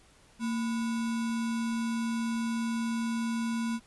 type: tone with sample-and-hold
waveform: sine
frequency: 229.2 Hz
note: A#3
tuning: 29 cents flat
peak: -28 dBFS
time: 0.39-3.8 s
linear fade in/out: 50 ms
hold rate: 1225 Hz
effects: pink hiss -60 dBFS RMS until 3.86 s + resampled to 24000 Hz